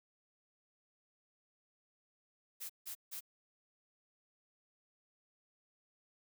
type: noise bursts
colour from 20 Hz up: blue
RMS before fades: -44 dBFS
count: 3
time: 2.6-3.208 s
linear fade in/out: 20 ms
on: 96 ms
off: 160 ms
effects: none